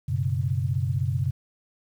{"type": "tone cluster", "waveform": "sine", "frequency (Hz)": [94.5, 122.3, 138.1], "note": ["F#2", "B2", "C#3"], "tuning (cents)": [37, -16, -6], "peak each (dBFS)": -27, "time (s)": [0.08, 1.31], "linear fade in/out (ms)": 10, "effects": ["9-bit"]}